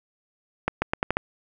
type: accelerating click train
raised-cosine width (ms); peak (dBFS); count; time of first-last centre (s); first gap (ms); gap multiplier
0.5; -7; 6; 0.68-1.169; 140; 0.82
effects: none